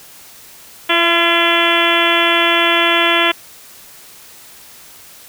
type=harmonic tone with a mistuned harmonic; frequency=340.4 Hz; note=F4; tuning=44 cents flat; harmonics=1 / 2 / 3 / 4 / 5 / 6 / 7 / 8 / 9 / 10; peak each=-20 / -20 / -20 / -20 / -20 / -20 / -20 / -20 / -20 / -20 dBFS; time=0.89-3.32 s; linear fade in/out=10 ms; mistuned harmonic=2; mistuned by=-20 cents; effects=white hiss -40 dBFS RMS until 5.28 s